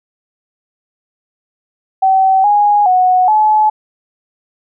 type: tone with pitch steps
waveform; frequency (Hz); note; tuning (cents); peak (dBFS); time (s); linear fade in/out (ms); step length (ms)
sine; 765 / 826 / 736 / 857; G5 / G#5 / F#5 / A5; -42 / -10 / -9 / -46; -7; 2.02-3.7; 10; 420
effects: none